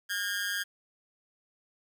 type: tone with amplitude modulation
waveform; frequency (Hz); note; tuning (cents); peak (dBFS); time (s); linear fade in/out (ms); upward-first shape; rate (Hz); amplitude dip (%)
sawtooth; 1623; G#6; -40; -23; 0.09-0.64; 20; sine; 195; 80
effects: 10-bit